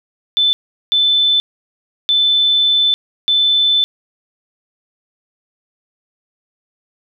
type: tone bursts at uneven times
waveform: sine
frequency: 3520 Hz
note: A7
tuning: in tune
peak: -10 dBFS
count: 4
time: 0.37-0.53 / 0.92-1.4 / 2.09-2.94 / 3.28-3.84 s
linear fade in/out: 0 ms
effects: none